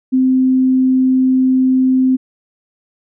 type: tone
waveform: sine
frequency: 259.2 Hz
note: C4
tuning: 16 cents flat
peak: -9 dBFS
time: 0.12-2.17 s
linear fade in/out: 20 ms
effects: none